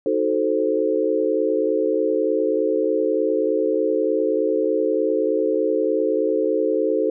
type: chord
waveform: sine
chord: D# diminished seventh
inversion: none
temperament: equal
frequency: 311.1 / 370 / 440 / 523.3 Hz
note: D#4 / F#4 / A4 / C5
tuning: 0 / 0 / 0 / 0 cents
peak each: -24 / -25 / -21 / -23 dBFS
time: 0.06-7.1 s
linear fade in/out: 2 ms
effects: none